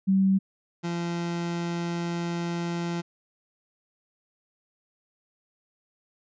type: tone pair in turn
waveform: sine / 30% pulse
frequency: 192.4 / 171.41 Hz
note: G3 / F3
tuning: -32 / -32 cents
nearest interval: major second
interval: 200 cents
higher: first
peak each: -18 / -25 dBFS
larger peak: first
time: 0.07-0.39 / 0.83-3.02 s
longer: second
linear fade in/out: 20 ms
effects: resampled to 16000 Hz